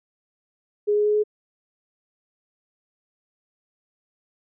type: tone with pitch steps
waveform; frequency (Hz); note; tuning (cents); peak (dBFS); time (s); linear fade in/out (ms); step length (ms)
sine; 415.3 / 417.7 / 420.1 / 422.6; G#4 / G#4 / G#4 / G#4; 0 / +10 / +20 / +30; -17; 0.87-1.238; 20; 92
effects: none